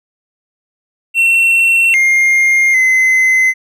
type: tone with pitch steps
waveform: triangle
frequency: 2712 / 2121 / 2049 Hz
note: E7 / C7 / C7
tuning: +49 / +23 / -37 cents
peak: -6 dBFS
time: 1.14-3.54 s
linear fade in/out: 50 ms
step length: 800 ms
effects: none